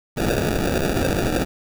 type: noise with sample-and-hold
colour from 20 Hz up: blue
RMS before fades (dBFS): -21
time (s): 0.16-1.45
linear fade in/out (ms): 20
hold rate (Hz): 1050
effects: none